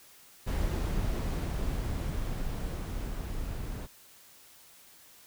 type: noise with level ramp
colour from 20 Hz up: brown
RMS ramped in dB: -29 to -37 dBFS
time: 0.46-3.87 s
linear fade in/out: 20 ms
effects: white hiss -56 dBFS RMS until 5.26 s